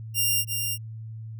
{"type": "tone with echo", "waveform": "5% pulse", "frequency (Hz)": 2794, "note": "F7", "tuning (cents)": 0, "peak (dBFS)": -12, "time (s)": [0.14, 0.45], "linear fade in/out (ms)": 50, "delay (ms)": 330, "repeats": 1, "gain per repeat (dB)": -5, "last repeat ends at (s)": 0.78, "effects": ["added 111 Hz sine -35 dBFS peak until 1.39 s"]}